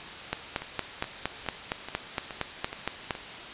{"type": "two click trains", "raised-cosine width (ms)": 0.3, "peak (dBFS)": [-11, -20], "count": [13, 7], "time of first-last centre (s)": [[0.33, 3.108], [0.62, 3.152]], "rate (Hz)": [4.32, 2.37], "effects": ["white hiss -40 dBFS RMS until 3.53 s", "resampled to 8000 Hz"]}